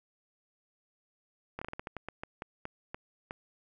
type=slowing click train; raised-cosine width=0.5 ms; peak=-23 dBFS; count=14; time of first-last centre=1.59-3.309 s; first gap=25 ms; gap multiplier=1.25; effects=none